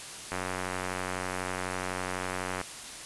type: click train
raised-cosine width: 0.5 ms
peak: -17 dBFS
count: 212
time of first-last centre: 0.32-2.613 s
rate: 92 Hz
effects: white hiss -42 dBFS RMS until 3.05 s + resampled to 24000 Hz